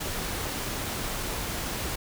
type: noise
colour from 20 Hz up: pink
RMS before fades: -32 dBFS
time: 0-1.96 s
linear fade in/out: 10 ms
effects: none